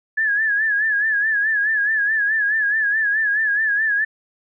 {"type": "tone with vibrato", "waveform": "sine", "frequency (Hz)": 1707, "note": "G#6", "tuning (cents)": 47, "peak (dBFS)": -16, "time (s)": [0.17, 4.05], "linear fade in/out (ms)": 10, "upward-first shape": "sine", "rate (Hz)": 4.7, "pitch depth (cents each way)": 83, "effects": []}